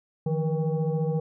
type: tone with frequency modulation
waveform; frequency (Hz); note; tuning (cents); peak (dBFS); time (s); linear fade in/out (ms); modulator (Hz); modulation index
sine; 153.8; D#3; -20; -23; 0.26-1.2; 5; 322; 1.1
effects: none